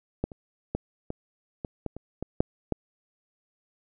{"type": "clicks", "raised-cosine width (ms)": 2, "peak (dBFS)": [-13, -28, -14, -19, -19, -17, -25, -18, -7, -12], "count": 10, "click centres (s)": [0.24, 0.318, 0.75, 1.104, 1.648, 1.863, 1.966, 2.226, 2.405, 2.723], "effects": []}